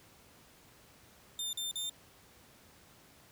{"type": "tone bursts", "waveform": "sawtooth", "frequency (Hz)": 3601, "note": "A7", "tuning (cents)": 39, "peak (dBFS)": -32, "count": 3, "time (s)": [1.39, 1.896], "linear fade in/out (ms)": 2, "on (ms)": 140, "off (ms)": 43, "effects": ["pink hiss -60 dBFS RMS until 3.31 s", "high-pass 60 Hz 12 dB/octave"]}